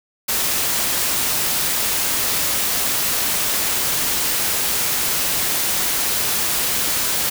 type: noise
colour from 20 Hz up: white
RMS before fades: -20 dBFS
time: 0.28-7.3 s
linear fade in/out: 10 ms
effects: none

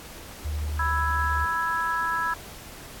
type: tone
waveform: sine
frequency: 74.9 Hz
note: D2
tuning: 35 cents sharp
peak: -26 dBFS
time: 0.44-1.46 s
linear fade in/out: 20 ms
type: chord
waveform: sine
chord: E major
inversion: second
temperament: equal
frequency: 987.8 / 1318.5 / 1661.2 Hz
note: B5 / E6 / G#6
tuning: 0 / 0 / 0 cents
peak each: -28 dBFS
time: 0.79-2.34 s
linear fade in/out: 5 ms
effects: pink hiss -43 dBFS RMS until 3 s + AAC 64 kbps

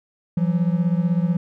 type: beating tone pair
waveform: triangle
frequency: 169 / 185 Hz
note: E3 / F#3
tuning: +43 / 0 cents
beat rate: 16 Hz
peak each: -17 / -20 dBFS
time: 0.37-1.37 s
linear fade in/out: 5 ms
effects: none

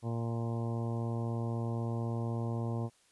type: harmonic tone with a mistuned harmonic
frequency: 116.1 Hz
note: A#2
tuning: 7 cents flat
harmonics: 1 / 2 / 3 / 4 / 5 / 6 / 7 / 8 / 9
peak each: -33 / -39 / -43 / -45 / -47 / -49 / -50 / -51 / -52 dBFS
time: 0.02-2.9 s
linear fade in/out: 50 ms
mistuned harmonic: 8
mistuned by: -15 cents
effects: white hiss -67 dBFS RMS until 3.11 s + resampled to 24000 Hz

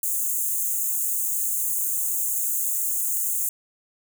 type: high-pass noise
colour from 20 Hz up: white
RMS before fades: -25 dBFS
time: 0.03-3.49 s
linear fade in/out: 2 ms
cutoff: 6500 Hz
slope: 96 dB/octave
effects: none

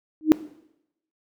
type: tone with exponential growth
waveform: sine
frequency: 311.1 Hz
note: D#4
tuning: in tune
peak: -6 dBFS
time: 0.21-0.32 s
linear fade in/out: 0 ms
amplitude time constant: 22 ms
effects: noise-tail reverb RT60 0.8 s tail -17 dB re dry

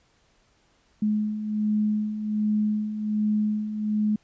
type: beating tone pair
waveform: sine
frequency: 211 / 212.3 Hz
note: G#3 / G#3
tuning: +28 / +38 cents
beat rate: 1.3 Hz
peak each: -30 / -23 dBFS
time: 1.02-4.16 s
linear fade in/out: 5 ms
effects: pink hiss -64 dBFS RMS until 4.23 s + resampled to 16000 Hz

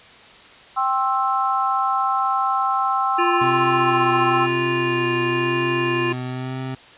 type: chord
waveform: sine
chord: C major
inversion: second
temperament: equal with one note detuned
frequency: 784 / 1060.5 / 1318.5 Hz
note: G5 / C6 / E6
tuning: 0 / +23 / 0 cents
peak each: -22 dBFS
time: 0.76-4.47 s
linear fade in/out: 20 ms
type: harmonic tone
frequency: 348.5 Hz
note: F4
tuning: 4 cents flat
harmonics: 1 / 3 / 5 / 7 / 8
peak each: -21 / -26 / -28 / -29 / -30 dBFS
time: 3.18-6.13 s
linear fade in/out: 10 ms
type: tone with vibrato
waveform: 25% pulse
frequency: 128.7 Hz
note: C3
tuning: 28 cents flat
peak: -22 dBFS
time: 3.41-6.75 s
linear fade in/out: 5 ms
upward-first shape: sine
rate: 1 Hz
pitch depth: 30 cents each way
effects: white hiss -45 dBFS RMS until 6.97 s + resampled to 8000 Hz

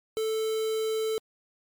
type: tone with quantisation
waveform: triangle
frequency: 440 Hz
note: A4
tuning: in tune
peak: -24 dBFS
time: 0.17-1.18 s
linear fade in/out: 0 ms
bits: 6
effects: MP3 96 kbps

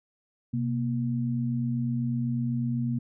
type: tone pair together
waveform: sine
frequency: 127.94 / 236 Hz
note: C3 / A#3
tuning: -38 / +22 cents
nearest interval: major seventh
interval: 1060 cents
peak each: -28 dBFS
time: 0.53-2.99 s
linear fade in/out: 10 ms
effects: none

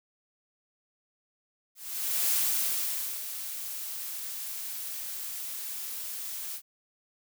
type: noise with ADSR envelope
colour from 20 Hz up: blue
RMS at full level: -26 dBFS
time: 1.75-6.62 s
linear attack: 560 ms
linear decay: 900 ms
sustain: -11 dB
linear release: 69 ms
effects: none

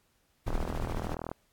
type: noise with tremolo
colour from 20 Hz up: brown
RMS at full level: -31 dBFS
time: 0.46-1.15 s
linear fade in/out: 10 ms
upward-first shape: sine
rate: 14 Hz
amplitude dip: 50%
type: click train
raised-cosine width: 1 ms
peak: -21 dBFS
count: 35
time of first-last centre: 0.48-1.315 s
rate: 40.7 Hz
effects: pink hiss -71 dBFS RMS until 1.52 s + AAC 64 kbps

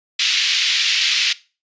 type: band-pass noise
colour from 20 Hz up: pink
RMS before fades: -18 dBFS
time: 0.19-1.33 s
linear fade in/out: 5 ms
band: 2400 to 5100 Hz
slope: 24 dB/octave
effects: noise-tail reverb RT60 0.3 s tail -18 dB re dry + resampled to 16000 Hz

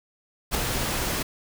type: noise with ADSR envelope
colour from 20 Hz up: pink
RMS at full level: -23 dBFS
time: 0.51-1.23 s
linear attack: 38 ms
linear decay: 7 ms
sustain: -4 dB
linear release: 10 ms
effects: none

